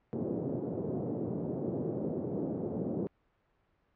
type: band-pass noise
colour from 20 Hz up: white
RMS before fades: -35 dBFS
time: 0.13-3.07 s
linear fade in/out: 0 ms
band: 120 to 450 Hz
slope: 24 dB/octave
effects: pink hiss -73 dBFS RMS until 3.95 s + low-pass 2000 Hz 12 dB/octave